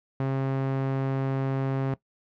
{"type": "tone with low-pass filter", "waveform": "sawtooth", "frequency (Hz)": 134.5, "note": "C3", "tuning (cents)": 48, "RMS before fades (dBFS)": -27, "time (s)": [0.2, 1.94], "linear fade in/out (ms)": 2, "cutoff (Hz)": 1600, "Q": 0.53, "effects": ["noise-tail reverb RT60 0.1 s tail -18 dB re dry"]}